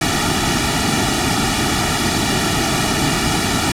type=noise with comb filter; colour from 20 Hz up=pink; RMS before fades=-17 dBFS; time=0.01-3.72 s; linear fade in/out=5 ms; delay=1.9 ms; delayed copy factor=-0.9; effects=low-pass 9000 Hz 12 dB/octave